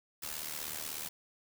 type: noise with amplitude modulation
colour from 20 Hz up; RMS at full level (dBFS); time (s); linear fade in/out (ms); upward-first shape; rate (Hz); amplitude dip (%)
white; -37; 0.22-1.09; 10; sine; 76.4; 75
effects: none